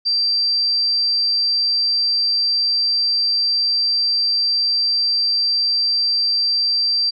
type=tone; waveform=sine; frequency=4699 Hz; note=D8; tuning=in tune; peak=-15 dBFS; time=0.05-7.11 s; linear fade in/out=20 ms; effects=none